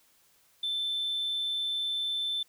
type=tone; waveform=sine; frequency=3536 Hz; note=A7; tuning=8 cents sharp; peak=-27 dBFS; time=0.63-2.43 s; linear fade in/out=5 ms; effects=tanh soft clip ceiling -26 dBFS + white hiss -65 dBFS RMS until 2.48 s